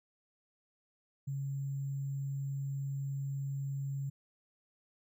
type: tone with sample-and-hold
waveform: sine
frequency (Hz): 138.3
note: C#3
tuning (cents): -4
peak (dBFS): -34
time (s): 1.27-4.1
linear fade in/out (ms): 10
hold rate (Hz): 7350
effects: none